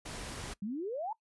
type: noise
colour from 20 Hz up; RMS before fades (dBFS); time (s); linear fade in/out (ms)
pink; -42; 0.05-0.54; 10
type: exponential sweep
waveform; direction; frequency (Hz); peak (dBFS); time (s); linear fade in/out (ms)
sine; up; 189.1 to 916; -34; 0.62-1.13; 5
effects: noise-tail reverb RT60 0.1 s tail -21 dB re dry + resampled to 24000 Hz